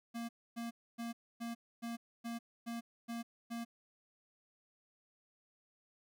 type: tone bursts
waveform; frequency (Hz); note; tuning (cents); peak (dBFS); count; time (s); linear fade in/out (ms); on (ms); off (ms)
square; 233.1; A#3; 0; -40; 9; 0.14-3.65; 20; 150; 270
effects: none